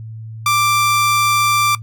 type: tone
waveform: sawtooth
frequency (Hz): 1178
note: D6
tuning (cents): +5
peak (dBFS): -9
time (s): 0.46-1.75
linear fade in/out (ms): 2
effects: noise-tail reverb RT60 0.1 s tail -17 dB re dry + added 111 Hz sine -28 dBFS peak until 1.82 s